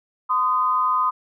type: tone pair together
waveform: sine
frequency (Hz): 1026.5 / 1239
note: C6 / D#6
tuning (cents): -33 / -8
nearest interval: minor third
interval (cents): 325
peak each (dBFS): -20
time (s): 0.29-1.11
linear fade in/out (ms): 20
effects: none